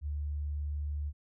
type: tone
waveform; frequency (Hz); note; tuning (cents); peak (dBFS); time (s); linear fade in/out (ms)
sine; 73.42; D2; 0; -32; 0.01-1.13; 50
effects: none